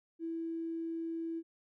triangle tone with tanh clipping, 329.6 Hz, E4, in tune, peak -35 dBFS, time 0.19-1.43 s, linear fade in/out 50 ms, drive 3 dB, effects none

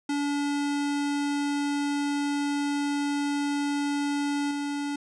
square tone with level steps, 286.9 Hz, D4, 40 cents flat, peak -26 / -29 dBFS, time 0.09-4.96 s, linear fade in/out 5 ms, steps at 4.51 s, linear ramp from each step 2 ms, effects resampled to 22050 Hz

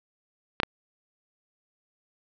clicks, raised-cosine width 0.3 ms, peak -6 dBFS, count 2, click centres 0.601 / 0.633 s, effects resampled to 11025 Hz + 7-bit

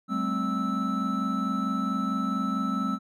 triangle tone cluster, 191.5 / 216 / 262.6 / 1313 Hz, G3 / A3 / C4 / E6, -40 / -32 / +6 / -7 cents, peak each -29 dBFS, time 0.08-2.99 s, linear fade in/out 50 ms, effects none

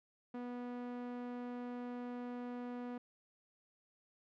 sawtooth tone with low-pass filter, 244.7 Hz, B3, 16 cents flat, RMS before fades -44 dBFS, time 0.34-2.98 s, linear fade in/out 5 ms, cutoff 1600 Hz, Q 0.5, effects none

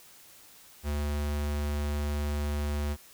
square tone, 73.42 Hz, D2, in tune, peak -29 dBFS, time 0.83-2.97 s, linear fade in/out 50 ms, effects white hiss -54 dBFS RMS until 3.13 s

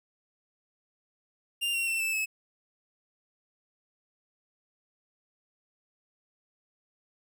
45% pulse tone with pitch steps, 2794 / 2741 / 2689 / 2639 / 2589 Hz, F7 / F7 / E7 / E7 / E7, 0 / -33 / +34 / +1 / -32 cents, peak -27 dBFS, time 1.61-2.26 s, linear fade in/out 20 ms, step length 130 ms, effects none

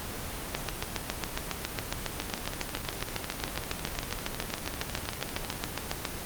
two click trains, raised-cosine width 0.2 ms, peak -17 / -11 dBFS, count 43 / 41, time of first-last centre 2.22-5.527 / 0.55-6.052 s, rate 12.7 / 7.27 Hz, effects pink hiss -37 dBFS RMS until 6.25 s + Opus 24 kbps

